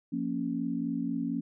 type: chord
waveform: sine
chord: Bb minor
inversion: second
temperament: equal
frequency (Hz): 174.61 / 233.1 / 277.2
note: F3 / Bb3 / Db4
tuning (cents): 0 / 0 / 0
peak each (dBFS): -36 / -33 / -32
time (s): 0.12-1.41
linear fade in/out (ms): 10
effects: none